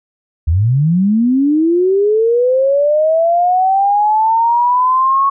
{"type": "linear sweep", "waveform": "sine", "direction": "up", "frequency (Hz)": [72.9, 1108.7], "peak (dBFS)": -9, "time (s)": [0.47, 5.3], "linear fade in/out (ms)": 10, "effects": []}